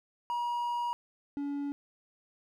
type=tone pair in turn; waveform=triangle; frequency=957 / 284.5 Hz; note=A#5 / C#4; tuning=+45 / +45 cents; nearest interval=octave + major sixth; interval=2100 cents; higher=first; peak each=-28 / -30 dBFS; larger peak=first; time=0.3-0.93 / 1.37-1.72 s; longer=first; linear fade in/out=0 ms; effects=none